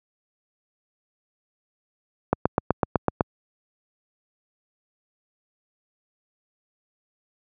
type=click train; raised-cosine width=1 ms; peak=-4 dBFS; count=8; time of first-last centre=2.33-3.208 s; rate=7.97 Hz; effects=high-pass 80 Hz 12 dB/octave